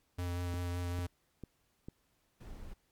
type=tone with vibrato; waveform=square; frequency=88.2 Hz; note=F2; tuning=18 cents sharp; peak=-35 dBFS; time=0.18-1.07 s; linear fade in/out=10 ms; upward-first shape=sine; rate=5.3 Hz; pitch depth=14 cents each way
type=click train; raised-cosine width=3 ms; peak=-31 dBFS; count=4; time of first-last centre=0.54-1.885 s; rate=2.23 Hz
type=noise; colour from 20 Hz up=brown; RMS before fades=-46 dBFS; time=2.4-2.74 s; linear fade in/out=10 ms
effects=pink hiss -75 dBFS RMS until 2.91 s + MP3 96 kbps